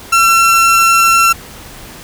30% pulse tone, 1352 Hz, E6, 43 cents sharp, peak -4 dBFS, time 0.12-1.33 s, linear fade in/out 10 ms, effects pink hiss -33 dBFS RMS until 2.03 s

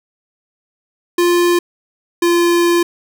square tone pair in turn, 349.2 / 344.8 Hz, F4 / F4, 0 / -22 cents, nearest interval unison, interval 22 cents, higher first, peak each -11 dBFS, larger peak neither, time 1.18-1.59 / 2.22-2.83 s, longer second, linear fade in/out 5 ms, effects none

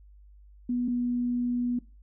sine tone pair in turn, 244.9 / 243.8 Hz, B3 / B3, -14 / -22 cents, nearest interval unison, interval 8 cents, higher first, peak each -25 dBFS, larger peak neither, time 0.69-0.88 / 0.88-1.79 s, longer second, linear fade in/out 5 ms, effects noise-tail reverb RT60 0.3 s tail -20 dB re dry + added 50 Hz sine -50 dBFS peak until 2.02 s

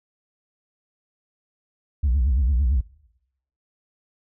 sine tone with vibrato, 65.41 Hz, C2, in tune, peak -15 dBFS, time 2.03-2.81 s, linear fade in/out 10 ms, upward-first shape triangle, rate 8.9 Hz, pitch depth 280 cents each way, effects noise-tail reverb RT60 0.8 s tail -22 dB re dry + tanh soft clip ceiling -15 dBFS

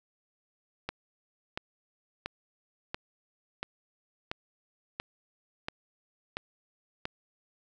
click train, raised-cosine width 0.3 ms, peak -17 dBFS, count 10, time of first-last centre 0.89-7.054 s, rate 1.46 Hz, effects none

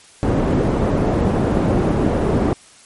white low-pass noise, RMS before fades -17 dBFS, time 0.23-2.53 s, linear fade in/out 0 ms, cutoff 400 Hz, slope 12 dB/octave, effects white hiss -46 dBFS RMS until 2.85 s + MP3 48 kbps

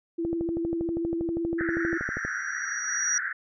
sine tone with vibrato, 334.8 Hz, E4, 27 cents sharp, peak -26 dBFS, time 0.18-1.98 s, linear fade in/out 10 ms, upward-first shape sine, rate 18 Hz, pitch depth 24 cents each way
click train, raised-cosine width 2 ms, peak -20 dBFS, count 26, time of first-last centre 0.25-2.25 s, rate 12.5 Hz
pink band-pass noise, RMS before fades -32 dBFS, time 1.58-3.33 s, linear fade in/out 10 ms, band 1400 to 1900 Hz, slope 96 dB/octave
sine tone with exponential growth, 5770 Hz, F#8, 44 cents flat, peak -22 dBFS, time 1.7-3.18 s, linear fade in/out 2 ms, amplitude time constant 320 ms
effects none

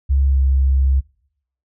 sine tone with pitch glide, 68.4 to 67.07 Hz, C#2 to C2, -23 to +43 cents, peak -12 dBFS, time 0.09-1.01 s, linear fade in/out 20 ms, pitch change -34 cents, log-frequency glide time 0.29-0.37 s, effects noise-tail reverb RT60 0.7 s tail -24 dB re dry

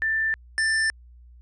sine / square tone pair in turn, 1775 / 1775 Hz, A6 / A6, +15 / +15 cents, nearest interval unison, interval 0 cents, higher neither, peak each -21 dBFS, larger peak neither, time 0.02-0.34 / 0.58-0.9 s, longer neither, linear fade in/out 0 ms, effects added 60 Hz sine -46 dBFS peak until 1.41 s + resampled to 24000 Hz

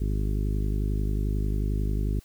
harmonic tone, 51.2 Hz, G#1, 24 cents flat, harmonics 1 / 2 / 3 / 4 / 5 / 6 / 7 / 8, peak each -25 / -31 / -35 / -37 / -39 / -41 / -42 / -43 dBFS, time 0-2.2 s, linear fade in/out 10 ms, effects white hiss -58 dBFS RMS until 2.24 s

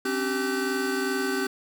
square tone cluster, 264.8 / 287.3 / 387.6 / 1526 Hz, C4 / D4 / G4 / G6, +21 / -38 / -20 / -47 cents, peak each -31 / -36 / -29 / -32 dBFS, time 0.05-1.47 s, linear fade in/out 5 ms, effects none

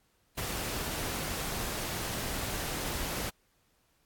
pink noise, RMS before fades -35 dBFS, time 0.37-3.3 s, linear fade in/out 10 ms, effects pink hiss -71 dBFS RMS until 4.05 s + AAC 64 kbps

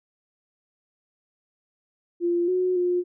sine tone with pitch steps, 346.3 / 366.2 / 356.2 Hz, F4 / F#4 / F4, -15 / -18 / +34 cents, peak -20 dBFS, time 2.2-3.04 s, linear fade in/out 50 ms, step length 280 ms, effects none

